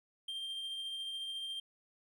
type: tone with tremolo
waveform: triangle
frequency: 3174 Hz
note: G7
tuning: 21 cents sharp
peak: -36 dBFS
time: 0.28-1.6 s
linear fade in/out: 5 ms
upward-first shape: sine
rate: 14 Hz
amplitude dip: 25%
effects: none